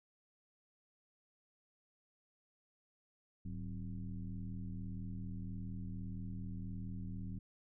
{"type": "tone with frequency modulation", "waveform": "sine", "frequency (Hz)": 103.83, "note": "G#2", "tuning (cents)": 0, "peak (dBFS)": -40, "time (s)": [3.45, 7.39], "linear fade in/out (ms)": 5, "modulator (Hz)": 81.7, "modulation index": 1.4, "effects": []}